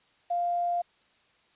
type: tone with quantisation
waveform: sine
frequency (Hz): 698.5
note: F5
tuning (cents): 0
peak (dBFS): -25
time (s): 0.3-0.82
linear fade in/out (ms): 10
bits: 9
effects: white hiss -65 dBFS RMS until 1.55 s + resampled to 8000 Hz